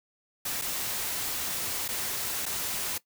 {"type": "noise with dropouts", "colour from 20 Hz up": "white", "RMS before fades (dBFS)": -32, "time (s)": [0.45, 2.98], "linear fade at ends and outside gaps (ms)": 5, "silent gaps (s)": [[0.615, 0.619], [1.88, 1.887], [2.456, 2.462]], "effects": ["noise-tail reverb RT60 0.1 s tail -18 dB re dry"]}